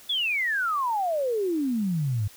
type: exponential sweep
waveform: sine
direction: down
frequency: 3518 to 98 Hz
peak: -23 dBFS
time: 0.09-2.28 s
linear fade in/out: 10 ms
effects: white hiss -50 dBFS RMS until 2.36 s